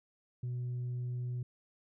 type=tone; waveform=sine; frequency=123.47 Hz; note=B2; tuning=in tune; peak=-32 dBFS; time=0.43-1.43 s; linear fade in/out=5 ms; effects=tanh soft clip ceiling -33 dBFS